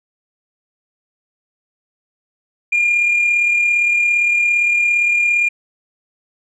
sine tone with amplitude modulation, 2411 Hz, D7, 45 cents sharp, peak -9 dBFS, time 2.72-5.49 s, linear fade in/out 10 ms, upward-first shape sine, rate 37.5 Hz, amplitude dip 40%, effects tanh soft clip ceiling -9 dBFS

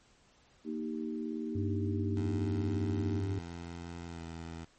sine chord, Eb major, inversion second, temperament equal, 233.1 / 311.1 / 392 Hz, Bb3 / Eb4 / G4, 0 / 0 / 0 cents, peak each -37 / -38 / -42 dBFS, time 0.64-3.23 s, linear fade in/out 50 ms
harmonic tone, 98 Hz, G2, in tune, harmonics 1 / 3 / 4, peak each -32 / -40 / -42 dBFS, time 1.55-3.39 s, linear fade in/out 5 ms
15% pulse tone with pitch glide, 85.5 to 82.87 Hz, F2 to E2, -36 to +10 cents, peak -35 dBFS, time 2.16-4.65 s, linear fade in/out 10 ms, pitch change -54 cents, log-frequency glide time 4.05-4.24 s
effects pink hiss -65 dBFS RMS until 4.78 s + MP3 32 kbps

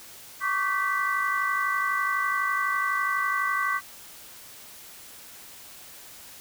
sine tone cluster, 1115 / 1167 / 1536 / 1972 Hz, C#6 / D6 / G6 / B6, +10 / -11 / -36 / -3 cents, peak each -29 dBFS, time 0.4-3.81 s, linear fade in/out 50 ms, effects white hiss -46 dBFS RMS until 6.4 s

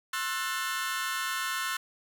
sawtooth chord, F# half-diminished seventh, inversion second, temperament just, 1065.6 / 1332 / 1480 / 1776 Hz, C6 / E6 / F#6 / A6, +31 / +18 / 0 / +16 cents, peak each -32 dBFS, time 0.13-1.77 s, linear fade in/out 5 ms, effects none

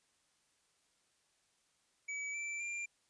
square tone with pitch steps, 2284 / 2332 / 2381 Hz, D7 / D7 / D7, -49 / -13 / +23 cents, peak -39 dBFS, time 2.08-2.86 s, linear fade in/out 10 ms, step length 260 ms, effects white hiss -75 dBFS RMS until 3.09 s + resampled to 22050 Hz

